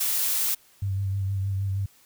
blue noise, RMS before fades -25 dBFS, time 0-0.55 s, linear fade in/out 10 ms
sine tone with vibrato, 97.5 Hz, G2, 9 cents flat, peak -24 dBFS, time 0.82-1.86 s, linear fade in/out 5 ms, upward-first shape sine, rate 6.4 Hz, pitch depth 30 cents each way
effects white hiss -58 dBFS RMS until 2.05 s

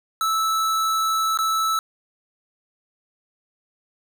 square tone with dropouts, 1312 Hz, E6, 9 cents flat, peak -20 dBFS, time 0.21-1.79 s, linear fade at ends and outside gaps 1 ms, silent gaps 1.374-1.388 s, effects none

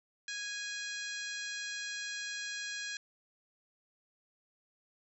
harmonic tone, 827 Hz, G#5, 8 cents flat, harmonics 2 / 3 / 4 / 5 / 6 / 7 / 8 / 9, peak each -41 / -46 / -47 / -45 / -52 / -47 / -52 / -50 dBFS, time 0.28-2.97 s, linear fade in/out 2 ms, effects none

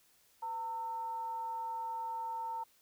sine tone with frequency modulation, 910 Hz, A#5, 42 cents flat, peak -36 dBFS, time 0.42-2.64 s, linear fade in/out 10 ms, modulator 408 Hz, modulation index 0.23, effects white hiss -68 dBFS RMS until 2.81 s

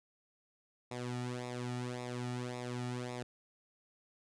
sawtooth tone with flanger, 123.47 Hz, B2, in tune, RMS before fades -40 dBFS, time 0.91-3.23 s, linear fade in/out 5 ms, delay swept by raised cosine 0.65 to 1.95 ms, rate 1.8 Hz, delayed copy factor -0.75, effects resampled to 22050 Hz

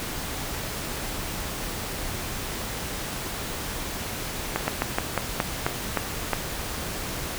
slowing click train, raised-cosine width 0.5 ms, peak -7 dBFS, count 9, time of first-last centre 4.56-6.333 s, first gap 120 ms, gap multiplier 1.17, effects pink hiss -32 dBFS RMS until 7.38 s

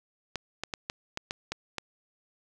clicks, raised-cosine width 0.2 ms, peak -15 dBFS, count 8, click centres 0.357 / 0.636 / 0.738 / 0.899 / 1.174 / 1.309 / 1.52 / 1.783 s, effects none

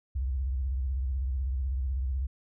sine tone with vibrato, 65.41 Hz, C2, in tune, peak -27 dBFS, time 0.15-2.27 s, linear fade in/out 10 ms, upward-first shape sine, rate 16 Hz, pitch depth 160 cents each way, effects none

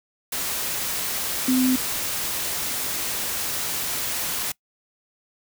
sine tone in noise, 256.7 Hz, C4, 33 cents flat, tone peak -17 dBFS, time 1.48-1.76 s, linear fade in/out 5 ms, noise white, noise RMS -27 dBFS, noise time 0.32-4.52 s, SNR +7 dB, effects noise-tail reverb RT60 0.1 s tail -23 dB re dry

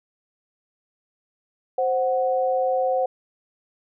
sine tone pair together, 523.3 / 740 Hz, C5 / F#5, 0 / 0 cents, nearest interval tritone, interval 600 cents, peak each -21 / -23 dBFS, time 1.78-3.06 s, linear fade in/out 5 ms, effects none

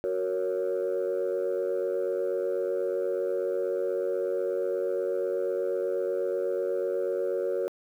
sine chord, F# major, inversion none, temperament equal, 370 / 466.2 / 554.4 Hz, F#4 / A#4 / C#5, 0 / 0 / 0 cents, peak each -29 dBFS, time 0.04-7.68 s, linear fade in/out 0 ms, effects tanh soft clip ceiling -21 dBFS + 10-bit

